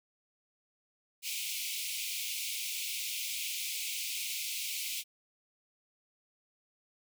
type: high-pass noise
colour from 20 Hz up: pink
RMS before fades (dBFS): -37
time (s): 1.22-5.04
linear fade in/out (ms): 50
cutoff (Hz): 2200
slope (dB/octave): 96
effects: none